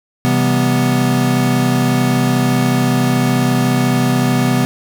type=chord; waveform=square; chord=C major seventh; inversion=none; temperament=equal; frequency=130.81 / 164.81 / 196 / 246.9 Hz; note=C3 / E3 / G3 / B3; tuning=0 / 0 / 0 / 0 cents; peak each=-17 / -22 / -22 / -16 dBFS; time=0.25-4.65 s; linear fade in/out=0 ms; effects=none